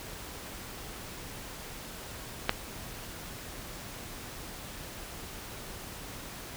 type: clicks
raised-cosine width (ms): 0.3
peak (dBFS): -28 / -7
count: 2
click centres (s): 2.484 / 2.494
effects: pink hiss -43 dBFS RMS until 6.56 s